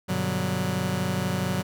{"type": "chord", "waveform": "sawtooth", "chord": "G major seventh", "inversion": "none", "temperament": "just", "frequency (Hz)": [98, 122.5, 147, 183.75], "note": ["G2", "B2", "D3", "F#3"], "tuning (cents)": [0, -14, 2, -12], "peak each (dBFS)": [-28, -28, -27, -23], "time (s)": [0.08, 1.63], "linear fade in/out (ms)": 20, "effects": []}